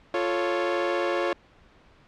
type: chord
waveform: sawtooth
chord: F augmented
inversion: none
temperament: equal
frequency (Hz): 349.2 / 440 / 554.4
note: F4 / A4 / C#5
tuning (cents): 0 / 0 / 0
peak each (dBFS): -23 / -28 / -23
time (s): 0.14-1.33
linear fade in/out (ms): 2
effects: pink hiss -56 dBFS RMS until 2.07 s + low-pass 3000 Hz 12 dB/octave